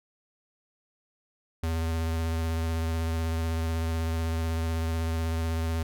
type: tone with vibrato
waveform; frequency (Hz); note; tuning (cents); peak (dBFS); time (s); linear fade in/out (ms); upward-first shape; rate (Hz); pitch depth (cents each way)
square; 81.7; E2; -15; -27; 1.63-5.83; 5; sine; 16; 18
effects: none